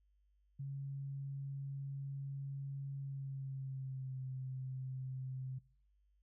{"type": "tone with pitch glide", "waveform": "sine", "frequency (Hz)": [138.1, 130.5], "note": ["C#3", "C3"], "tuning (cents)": [-6, -4], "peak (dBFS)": -40, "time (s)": [0.59, 5.59], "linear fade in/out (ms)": 10, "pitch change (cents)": -98, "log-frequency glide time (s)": [2.99, 4.22], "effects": ["noise-tail reverb RT60 0.5 s tail -22 dB re dry", "added 50 Hz sine -70 dBFS peak until 6.22 s"]}